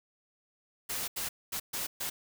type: noise bursts at uneven times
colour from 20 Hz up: white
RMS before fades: -35 dBFS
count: 5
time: 0.89-1.08 / 1.16-1.29 / 1.52-1.6 / 1.73-1.87 / 2-2.1 s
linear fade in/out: 10 ms
effects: none